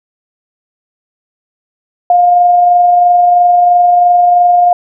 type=tone with amplitude modulation; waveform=sine; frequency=708 Hz; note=F5; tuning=23 cents sharp; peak=-3 dBFS; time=2.1-4.73 s; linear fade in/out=2 ms; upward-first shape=sine; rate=23 Hz; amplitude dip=25%; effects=none